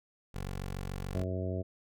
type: tone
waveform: 15% pulse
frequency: 46.88 Hz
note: F#1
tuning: 23 cents sharp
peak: -30 dBFS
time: 0.34-1.24 s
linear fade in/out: 10 ms
type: harmonic tone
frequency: 92.5 Hz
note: F#2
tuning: in tune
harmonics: 1 / 2 / 3 / 4 / 5 / 6 / 7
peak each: -34 / -40 / -42 / -41 / -44 / -44 / -42 dBFS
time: 1.14-1.63 s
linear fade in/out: 20 ms
effects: none